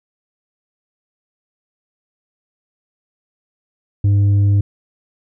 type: tone with tanh clipping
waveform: sine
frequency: 100.7 Hz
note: G2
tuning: 47 cents sharp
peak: -11 dBFS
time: 4.04-4.61 s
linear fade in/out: 5 ms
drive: 4 dB
effects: none